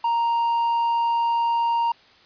triangle tone, 932.3 Hz, A#5, in tune, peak -17 dBFS, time 0.04-1.92 s, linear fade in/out 5 ms, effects white hiss -53 dBFS RMS until 2.25 s + resampled to 11025 Hz

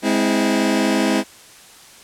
sawtooth chord, Ab augmented, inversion none, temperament just, 207.7 / 259.6 / 324.5 Hz, Ab3 / C4 / E4, 0 / -13 / -27 cents, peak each -16 dBFS, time 0.02-1.24 s, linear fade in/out 50 ms, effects white hiss -44 dBFS RMS until 2.03 s + low-pass 10000 Hz 12 dB/octave

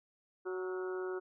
harmonic tone with a mistuned harmonic, 185.4 Hz, F#3, 4 cents sharp, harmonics 2 / 3 / 4 / 5 / 6 / 7 / 8, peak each -36 / -51 / -53 / -53 / -53 / -50 / -49 dBFS, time 0.45-1.2 s, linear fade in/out 20 ms, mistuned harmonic 8, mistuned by -45 cents, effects none

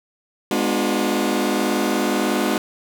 sawtooth chord, G# diminished seventh, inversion none, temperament just, 207.7 / 249.2 / 299 / 358.8 Hz, G#3 / B3 / D4 / F4, 0 / +16 / +31 / +47 cents, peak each -20 dBFS, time 0.51-2.58 s, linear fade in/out 2 ms, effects none

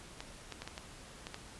clicks, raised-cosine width 0.2 ms, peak -24 dBFS, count 7, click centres 0.205 / 0.523 / 0.62 / 0.676 / 0.779 / 1.269 / 1.344 s, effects pink hiss -52 dBFS RMS until 1.59 s + resampled to 24000 Hz

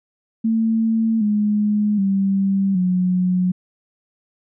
sine tone with pitch steps, 224.2 / 209.2 / 195.18 / 182.11 Hz, A3 / G#3 / G3 / F#3, +33 / +13 / -7 / -27 cents, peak -15 dBFS, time 0.44-3.52 s, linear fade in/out 10 ms, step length 770 ms, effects none

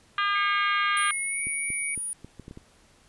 harmonic tone, 404 Hz, G#4, 48 cents flat, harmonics 3 / 4 / 5 / 6 / 7 / 8 / 9 / 10, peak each -25 / -28 / -35 / -36 / -36 / -35 / -43 / -44 dBFS, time 0.18-1.11 s, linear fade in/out 2 ms
sine tone with pitch glide, 2181 to 2249 Hz, C#7 to C#7, -29 to +24 cents, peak -30 dBFS, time 0.35-1.95 s, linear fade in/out 5 ms, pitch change +53 cents, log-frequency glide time 1.21-1.44 s
sine tone, 9600 Hz, D9, 37 cents sharp, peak -29 dBFS, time 0.97-2.13 s, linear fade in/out 0 ms
clicks, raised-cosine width 3 ms, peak -28 dBFS, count 8, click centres 1.47 / 1.703 / 1.977 / 2.246 / 2.397 / 2.481 / 2.511 / 2.574 s
effects pink hiss -59 dBFS RMS until 3.08 s + resampled to 24000 Hz

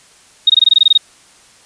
sine tone bursts, 3724 Hz, A#7, 2 cents flat, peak -4 dBFS, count 11, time 0.47-0.977 s, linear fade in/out 5 ms, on 27 ms, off 21 ms, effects white hiss -46 dBFS RMS until 1.65 s + resampled to 22050 Hz

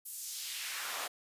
pink noise with high-pass filter sweep, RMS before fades -40 dBFS, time 0.05-1.08 s, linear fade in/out 10 ms, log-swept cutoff 11000 to 670 Hz, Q 1.2, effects resampled to 32000 Hz

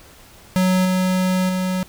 square tone with level steps, 185 Hz, F#3, in tune, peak -15 / -17 / -20 dBFS, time 0.56-1.83 s, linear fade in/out 0 ms, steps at 0.85 / 1.49 s, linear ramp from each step 2 ms, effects pink hiss -46 dBFS RMS until 1.88 s

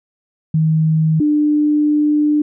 sine tone pair in turn, 158.1 / 298.5 Hz, D#3 / D4, +28 / +28 cents, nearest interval major seventh, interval 1100 cents, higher second, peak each -11 dBFS, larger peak neither, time 0.54-1.2 / 1.2-2.42 s, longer second, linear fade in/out 5 ms, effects none

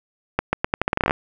accelerating click train, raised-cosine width 0.5 ms, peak -3 dBFS, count 14, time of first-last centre 0.39-1.109 s, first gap 140 ms, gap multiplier 0.82, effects none

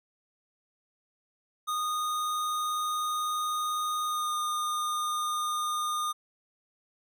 square tone with pitch glide, 1233 to 1219.5 Hz, D#6 to D#6, -16 to -35 cents, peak -29 dBFS, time 1.67-6.13 s, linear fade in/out 20 ms, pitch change -19 cents, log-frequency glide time 4.04-4.35 s, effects none

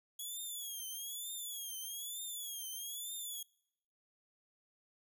5% pulse tone with vibrato, 3349 Hz, G#7, 14 cents sharp, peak -34 dBFS, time 0.19-3.43 s, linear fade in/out 5 ms, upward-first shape triangle, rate 1.1 Hz, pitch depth 150 cents each way, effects noise-tail reverb RT60 0.8 s tail -26 dB re dry

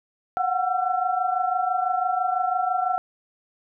sine tone cluster, 723 / 749 / 1351 Hz, F#5 / F#5 / E6, -40 / +21 / +42 cents, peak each -25 / -24 / -28 dBFS, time 0.37-2.98 s, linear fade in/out 0 ms, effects none

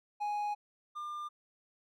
triangle tone pair in turn, 830.6 / 1199.7 Hz, G#5 / D6, 0 / +37 cents, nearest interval tritone, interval 637 cents, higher second, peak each -30 / -36 dBFS, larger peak first, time 0.2-0.55 / 0.95-1.29 s, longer first, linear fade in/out 20 ms, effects none

